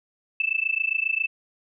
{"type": "tone with amplitude modulation", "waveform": "sine", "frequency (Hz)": 2637, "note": "E7", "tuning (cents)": 0, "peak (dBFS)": -18, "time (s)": [0.4, 1.27], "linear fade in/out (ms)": 2, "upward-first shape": "sine", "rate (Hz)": 27.4, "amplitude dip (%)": 95, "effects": []}